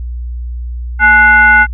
sine tone with frequency modulation, 1472 Hz, F#6, 9 cents flat, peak -3 dBFS, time 0.99-1.67 s, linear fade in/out 50 ms, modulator 621 Hz, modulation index 0.78, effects added 60 Hz sine -18 dBFS peak until 1.73 s

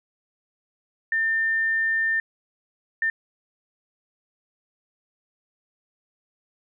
sine tone bursts at uneven times, 1800 Hz, A6, 39 cents sharp, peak -20 dBFS, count 2, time 1.12-2.2 / 3.02-3.1 s, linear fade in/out 2 ms, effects none

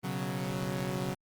sawtooth chord, B suspended second, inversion none, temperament equal, 123.47 / 138.59 / 185 Hz, B2 / C#3 / F#3, 0 / 0 / 0 cents, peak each -35 / -32 / -31 dBFS, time 0.03-1.15 s, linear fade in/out 20 ms, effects Opus 24 kbps

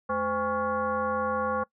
sine tone with frequency modulation, 812 Hz, G#5, 39 cents flat, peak -25 dBFS, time 0.09-1.64 s, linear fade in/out 10 ms, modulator 298 Hz, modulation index 1.8, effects noise-tail reverb RT60 0.1 s tail -22 dB re dry

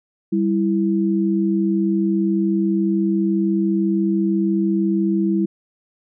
sine tone pair together, 196 / 330.1 Hz, G3 / E4, 0 / +2 cents, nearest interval major sixth, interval 902 cents, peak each -18 / -19 dBFS, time 0.32-5.46 s, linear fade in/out 10 ms, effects none

